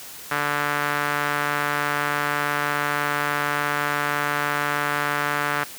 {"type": "tone with band-pass filter", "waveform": "sawtooth", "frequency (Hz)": 146.1, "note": "D3", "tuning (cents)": -9, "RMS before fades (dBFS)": -24, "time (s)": [0.31, 5.64], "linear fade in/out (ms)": 5, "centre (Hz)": 1500, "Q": 1.9, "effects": ["white hiss -39 dBFS RMS until 5.78 s", "high-pass 60 Hz 12 dB/octave"]}